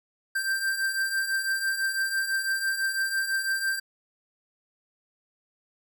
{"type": "beating tone pair", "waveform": "square", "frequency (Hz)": [1568, 1574], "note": ["G6", "G6"], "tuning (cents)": [0, 7], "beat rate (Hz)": 6, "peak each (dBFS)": [-33, -27], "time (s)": [0.35, 3.8], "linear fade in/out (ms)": 10, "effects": ["11-bit"]}